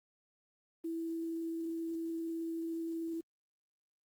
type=tone with quantisation; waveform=sine; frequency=329.6 Hz; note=E4; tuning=in tune; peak=-35 dBFS; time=0.84-3.21 s; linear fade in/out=10 ms; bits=10; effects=Opus 32 kbps